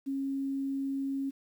sine tone with quantisation, 272.8 Hz, C#4, 28 cents flat, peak -30 dBFS, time 0.06-1.31 s, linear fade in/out 20 ms, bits 10, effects none

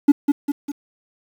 triangle tone with echo, 286.5 Hz, D4, 43 cents flat, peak -3 dBFS, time 0.08-0.12 s, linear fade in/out 10 ms, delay 200 ms, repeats 3, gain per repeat -6 dB, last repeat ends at 0.72 s, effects tanh soft clip ceiling -2 dBFS + 7-bit

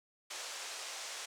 white band-pass noise, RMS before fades -44 dBFS, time 0.3-1.26 s, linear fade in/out 10 ms, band 450 to 7700 Hz, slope 24 dB/octave, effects none

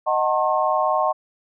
sine chord, D# diminished seventh, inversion none, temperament just, 622.3 / 746.7 / 896 / 1075.3 Hz, D#5 / F#5 / A5 / C6, 0 / +16 / +31 / +47 cents, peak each -22 / -23 / -25 / -22 dBFS, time 0.06-1.13 s, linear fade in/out 20 ms, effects none

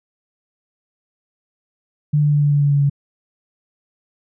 sine tone with pitch steps, 148.5 / 147.47 / 146.46 / 145.44 / 144.44 / 143.44 / 142.45 / 141.47 Hz, D3 / D3 / D3 / D3 / D3 / D3 / C#3 / C#3, +20 / +8 / -4 / -16 / -28 / -40 / +48 / +36 cents, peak -12 dBFS, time 2.13-2.898 s, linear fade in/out 10 ms, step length 96 ms, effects none

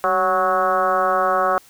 sine tone with frequency modulation, 925 Hz, A#5, 14 cents flat, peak -15 dBFS, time 0.04-1.58 s, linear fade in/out 0 ms, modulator 182 Hz, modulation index 2.6, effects white hiss -50 dBFS RMS until 1.69 s

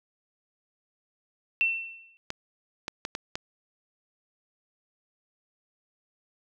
sine tone with exponential decay, 2694 Hz, E7, 37 cents sharp, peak -19 dBFS, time 1.61-2.17 s, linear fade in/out 0 ms, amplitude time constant 120 ms
clicks, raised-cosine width 0.2 ms, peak -14 dBFS, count 5, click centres 2.304 / 2.881 / 3.051 / 3.151 / 3.355 s
effects none

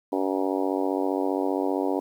harmonic tone, 95.2 Hz, F#2, 50 cents sharp, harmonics 3 / 4 / 5 / 6 / 7 / 8 / 9 / 10, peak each -27 / -29 / -31 / -33 / -34 / -35 / -36 / -37 dBFS, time 0.12-2 s, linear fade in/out 5 ms, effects 9-bit

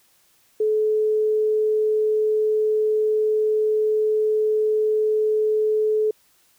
sine tone, 430.3 Hz, A4, 39 cents flat, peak -17 dBFS, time 0.6-6.11 s, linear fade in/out 5 ms, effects white hiss -60 dBFS RMS until 6.58 s

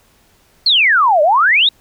sine exponential two-way sweep, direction down then up, 4435 to 573 to 3898 Hz, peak -8 dBFS, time 0.66-1.69 s, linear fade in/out 5 ms, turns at 1.22 s, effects pink hiss -53 dBFS RMS until 1.8 s

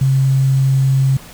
sine tone with quantisation, 134.1 Hz, C3, 43 cents sharp, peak -10 dBFS, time 0.01-1.17 s, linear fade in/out 5 ms, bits 6, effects pink hiss -38 dBFS RMS until 1.33 s

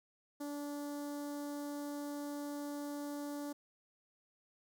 sawtooth tone with notch filter, 289.6 Hz, D4, 24 cents flat, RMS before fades -42 dBFS, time 0.4-3.53 s, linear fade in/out 10 ms, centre 2500 Hz, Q 0.52, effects 13-bit

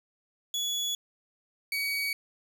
30% pulse tone pair in turn, 3400 / 2259 Hz, G#7 / C#7, +40 / +32 cents, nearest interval perfect fifth, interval 708 cents, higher first, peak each -26 dBFS, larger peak neither, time 0.54-0.95 / 1.72-2.13 s, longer neither, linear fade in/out 2 ms, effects none

